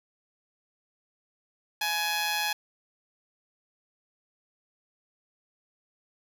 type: tone with amplitude modulation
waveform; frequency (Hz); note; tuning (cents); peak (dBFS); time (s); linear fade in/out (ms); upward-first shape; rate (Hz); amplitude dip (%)
10% pulse; 840; G#5; +19; -16; 1.81-2.53; 5; sine; 166; 50
effects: none